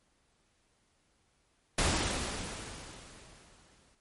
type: noise with exponential decay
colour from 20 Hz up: pink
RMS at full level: -27 dBFS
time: 1.78-3.95 s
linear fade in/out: 5 ms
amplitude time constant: 470 ms
effects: pink hiss -72 dBFS RMS until 4 s + MP3 48 kbps